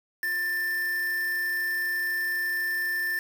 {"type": "tone with quantisation", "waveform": "triangle", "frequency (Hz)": 1778, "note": "A6", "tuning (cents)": 18, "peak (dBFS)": -24, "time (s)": [0.23, 3.19], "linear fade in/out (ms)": 2, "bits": 6, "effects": []}